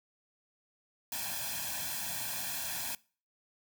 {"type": "noise with comb filter", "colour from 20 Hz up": "white", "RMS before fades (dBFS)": -37, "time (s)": [1.12, 2.95], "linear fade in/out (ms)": 2, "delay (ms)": 1.2, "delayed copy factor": 0.9, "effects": ["noise-tail reverb RT60 0.4 s tail -23 dB re dry", "high-pass 80 Hz 12 dB/octave"]}